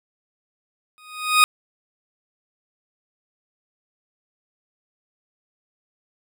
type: tone with exponential growth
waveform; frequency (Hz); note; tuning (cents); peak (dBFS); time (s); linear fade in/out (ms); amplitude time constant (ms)
20% pulse; 1244.5; D#6; 0; -4; 0.98-1.44; 0; 98
effects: none